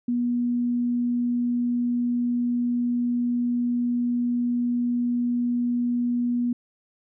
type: tone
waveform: sine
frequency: 241.9 Hz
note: B3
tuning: 36 cents flat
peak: -21 dBFS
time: 0.08-6.53 s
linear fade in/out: 5 ms
effects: none